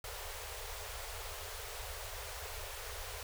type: band-stop noise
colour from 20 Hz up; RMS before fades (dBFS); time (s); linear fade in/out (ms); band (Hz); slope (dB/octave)
pink; -44; 0.04-3.23; 2; 100 to 400; 96
effects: none